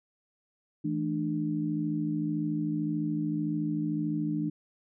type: tone cluster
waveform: sine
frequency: 163 / 216.6 / 298.4 Hz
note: E3 / A3 / D4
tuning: -19 / -27 / +28 cents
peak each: -32 / -35 / -30 dBFS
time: 0.84-4.5 s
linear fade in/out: 10 ms
effects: none